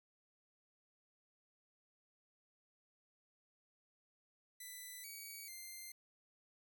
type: tone with pitch steps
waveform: 5% pulse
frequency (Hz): 1995 / 2262 / 2093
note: B6 / C#7 / C7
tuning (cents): +17 / +34 / 0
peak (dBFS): -39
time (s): 4.6-5.92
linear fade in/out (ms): 5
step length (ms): 440
effects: none